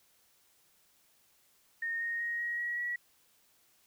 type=tone with pitch steps; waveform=sine; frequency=1842 / 1859.1 / 1876.4 / 1893.8 / 1911.4 / 1929.1 Hz; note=A#6 / A#6 / A#6 / A#6 / A#6 / B6; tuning=-21 / -5 / +11 / +27 / +43 / -41 cents; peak=-32 dBFS; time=1.82-2.96 s; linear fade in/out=5 ms; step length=190 ms; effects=white hiss -68 dBFS RMS until 3.86 s